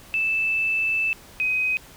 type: tone pair in turn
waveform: sine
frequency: 2637 / 2517 Hz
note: E7 / D#7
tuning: 0 / +19 cents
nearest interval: minor second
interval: 81 cents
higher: first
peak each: -20 dBFS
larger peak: neither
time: 0.14-1.13 / 1.4-1.77 s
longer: first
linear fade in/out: 0 ms
effects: pink hiss -47 dBFS RMS until 1.96 s